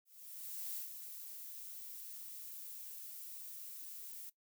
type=noise with ADSR envelope; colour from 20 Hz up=violet; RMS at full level=-42 dBFS; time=0.05-4.3 s; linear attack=710 ms; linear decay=120 ms; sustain=-7 dB; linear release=10 ms; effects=noise-tail reverb RT60 0.1 s tail -18 dB re dry